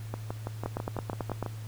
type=two click trains; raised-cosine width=1 ms; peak=-17 / -20 dBFS; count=8 / 9; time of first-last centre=0.66-1.427 / 0.14-1.462 s; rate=9.13 / 6.05 Hz; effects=added 109 Hz sine -37 dBFS peak until 1.67 s + pink hiss -52 dBFS RMS until 1.67 s